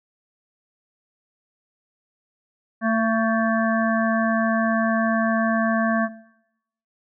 harmonic tone with a mistuned harmonic, 224.4 Hz, A3, 34 cents sharp, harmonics 1 / 3 / 5 / 7 / 8, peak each -20 / -25 / -27 / -28 / -29 dBFS, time 2.81-6.09 s, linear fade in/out 50 ms, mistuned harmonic 8, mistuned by -49 cents, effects noise-tail reverb RT60 0.8 s tail -18 dB re dry

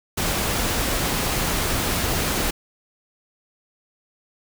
pink noise, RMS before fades -23 dBFS, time 0.17-2.51 s, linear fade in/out 10 ms, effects none

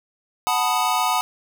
square chord, B dominant seventh, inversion second, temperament equal, 740 / 880 / 987.8 / 1244.5 Hz, F#5 / A5 / B5 / D#6, 0 / 0 / 0 / 0 cents, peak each -25 dBFS, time 0.47-1.21 s, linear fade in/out 0 ms, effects none

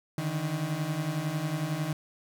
35% pulse beating tone pair, 146.83 / 157.83 Hz, D3 / D#3, 0 / +25 cents, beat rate 11 Hz, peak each -32 / -29 dBFS, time 0.18-1.93 s, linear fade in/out 2 ms, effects none

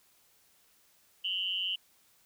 sine tone with amplitude modulation, 2960 Hz, F#7, in tune, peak -26 dBFS, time 1.24-1.76 s, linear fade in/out 10 ms, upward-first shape sine, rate 187 Hz, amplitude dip 95%, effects white hiss -66 dBFS RMS until 2.25 s

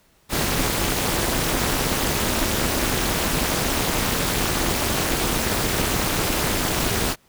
pink noise with amplitude modulation, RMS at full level -18 dBFS, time 0.29-7.16 s, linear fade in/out 50 ms, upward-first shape sine, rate 296 Hz, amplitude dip 100%, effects pink hiss -59 dBFS RMS until 7.28 s

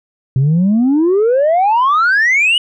sine exponential sweep, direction up, 126.5 to 2988 Hz, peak -7 dBFS, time 0.36-2.58 s, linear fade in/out 2 ms, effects tanh soft clip ceiling -7 dBFS

